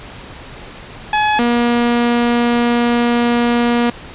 sawtooth tone pair in turn, 848 / 238.5 Hz, G#5 / A#3, +36 / +40 cents, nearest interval octave + minor seventh, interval 2196 cents, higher first, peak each -8 dBFS, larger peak neither, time 1.13-1.39 / 1.39-3.9 s, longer second, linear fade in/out 2 ms, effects pink hiss -34 dBFS RMS until 4.14 s + resampled to 8000 Hz

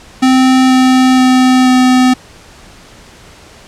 square tone with pitch steps, 259.4 / 257.8 / 256.1 / 254.5 Hz, C4 / C4 / C4 / C4, -15 / -26 / -37 / -48 cents, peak -6 dBFS, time 0.22-2.14 s, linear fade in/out 10 ms, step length 480 ms, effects pink hiss -38 dBFS RMS until 3.67 s + low-pass 8000 Hz 12 dB/octave

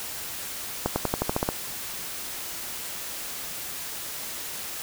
accelerating click train, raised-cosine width 1 ms, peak -9 dBFS, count 9, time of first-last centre 0.86-1.489 s, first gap 100 ms, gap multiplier 0.93, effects white hiss -35 dBFS RMS until 4.82 s

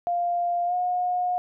sine tone with pitch glide, 698.5 to 720.6 Hz, F5 to F#5, 0 to -46 cents, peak -22 dBFS, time 0.07-1.38 s, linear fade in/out 0 ms, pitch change +54 cents, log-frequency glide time 0.66-0.74 s, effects none

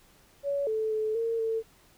sine tone with pitch steps, 564 / 437.8 / 433.6 / 457.4 / 448 Hz, C#5 / A4 / A4 / A#4 / A4, +30 / -9 / -25 / -33 / +31 cents, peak -26 dBFS, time 0.43-1.63 s, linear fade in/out 50 ms, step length 240 ms, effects pink hiss -60 dBFS RMS until 1.97 s

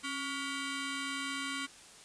15% pulse ring-modulated tone, 849 Hz, G#5, 38 cents sharp, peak -26 dBFS, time 0.03-1.67 s, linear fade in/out 20 ms, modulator 577 Hz, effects white hiss -54 dBFS RMS until 2.04 s + resampled to 22050 Hz

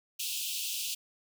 pink high-pass noise, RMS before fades -35 dBFS, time 0.19-0.95 s, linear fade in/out 10 ms, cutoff 2600 Hz, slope 96 dB/octave, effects none

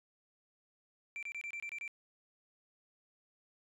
sine tone bursts, 2349 Hz, D7, in tune, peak -37 dBFS, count 8, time 1.16-1.878 s, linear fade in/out 0 ms, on 67 ms, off 26 ms, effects tanh soft clip ceiling -38 dBFS

